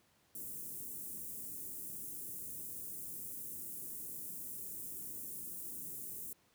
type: band-stop noise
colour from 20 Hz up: white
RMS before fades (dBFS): -45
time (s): 0.35-6.33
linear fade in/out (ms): 2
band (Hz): 380 to 8600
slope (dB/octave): 24
effects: pink hiss -71 dBFS RMS until 6.54 s + high-pass 80 Hz 12 dB/octave